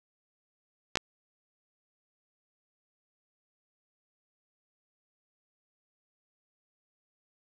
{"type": "clicks", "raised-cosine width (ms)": 0.2, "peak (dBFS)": -9, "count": 2, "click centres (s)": [0.956, 0.972], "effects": []}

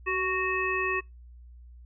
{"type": "harmonic tone with a mistuned harmonic", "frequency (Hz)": 370, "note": "F#4", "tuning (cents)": 0, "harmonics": [1, 3, 5, 7], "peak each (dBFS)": [-31, -31, -31, -31], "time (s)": [0.06, 1.01], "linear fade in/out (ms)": 20, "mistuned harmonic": 1, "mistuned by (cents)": 30, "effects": ["noise-tail reverb RT60 0.2 s tail -25 dB re dry", "added 60 Hz sine -46 dBFS peak until 1.85 s"]}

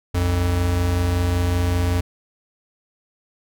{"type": "tone pair together", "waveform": "square", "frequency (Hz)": [63.1, 88.36], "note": ["B1", "F2"], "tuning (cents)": [38, 21], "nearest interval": "tritone", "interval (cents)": 583, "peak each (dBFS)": [-26, -19], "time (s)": [0.14, 2.01], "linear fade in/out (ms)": 10, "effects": []}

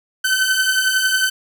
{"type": "beating tone pair", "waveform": "sawtooth", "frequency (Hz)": [1519, 1530], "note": ["F#6", "G6"], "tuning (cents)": [45, -42], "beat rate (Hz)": 11, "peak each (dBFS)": [-17, -13], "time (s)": [0.24, 1.3], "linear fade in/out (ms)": 10, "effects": []}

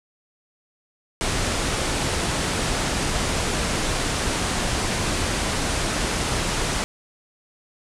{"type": "low-pass noise", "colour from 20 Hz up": "pink", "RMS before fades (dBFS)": -24, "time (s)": [1.21, 6.84], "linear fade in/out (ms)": 0, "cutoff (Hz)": 10000, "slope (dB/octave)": 48, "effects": []}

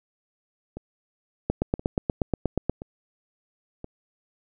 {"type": "two click trains", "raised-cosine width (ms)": 2, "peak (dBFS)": [-22, -9], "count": [4, 11], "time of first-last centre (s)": [[0.77, 3.844], [1.5, 2.696]], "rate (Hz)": [0.976, 8.36], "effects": []}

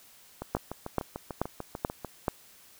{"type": "two click trains", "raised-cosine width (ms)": 1, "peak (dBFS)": [-12, -21], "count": [5, 12], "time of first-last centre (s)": [[0.55, 2.282], [0.42, 2.047]], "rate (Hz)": [2.31, 6.76], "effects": ["white hiss -56 dBFS RMS until 2.79 s"]}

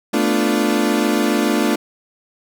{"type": "chord", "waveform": "35% pulse", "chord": "B half-diminished seventh", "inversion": "third", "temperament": "equal", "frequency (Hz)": [220, 246.9, 293.7, 349.2], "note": ["A3", "B3", "D4", "F4"], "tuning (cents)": [0, 0, 0, 0], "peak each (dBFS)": [-18, -21, -18, -20], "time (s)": [0.13, 1.76], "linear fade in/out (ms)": 10, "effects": []}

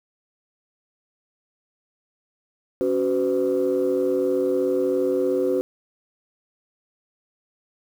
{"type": "tone cluster", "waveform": "sine", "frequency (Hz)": [278.7, 374.4, 507], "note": ["C#4", "F#4", "B4"], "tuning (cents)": [9, 20, 45], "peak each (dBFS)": [-25, -21, -22], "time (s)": [2.81, 5.61], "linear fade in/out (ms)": 0, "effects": ["tanh soft clip ceiling -13 dBFS", "8-bit"]}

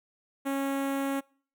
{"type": "tone with notch filter", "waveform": "sawtooth", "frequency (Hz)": 274.6, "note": "C#4", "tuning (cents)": -16, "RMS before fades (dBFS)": -30, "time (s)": [0.45, 1.21], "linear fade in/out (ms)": 20, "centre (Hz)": 4800, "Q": 0.77, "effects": ["noise-tail reverb RT60 0.5 s tail -26 dB re dry"]}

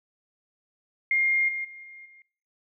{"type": "tone with level steps", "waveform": "sine", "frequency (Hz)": 2123, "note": "C7", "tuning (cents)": 25, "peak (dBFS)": [-20, -28, -41, -43, -50], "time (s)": [1.11, 2.22], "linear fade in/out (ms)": 2, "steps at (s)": [1.48, 1.64, 1.83, 2.05], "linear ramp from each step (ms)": 10, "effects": ["noise-tail reverb RT60 0.6 s tail -24 dB re dry"]}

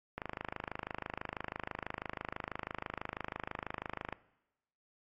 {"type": "click train", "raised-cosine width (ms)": 0.5, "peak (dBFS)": -23, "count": 104, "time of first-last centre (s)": [0.18, 4.126], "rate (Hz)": 26.1, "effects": ["noise-tail reverb RT60 1.0 s tail -20 dB re dry", "AAC 32 kbps"]}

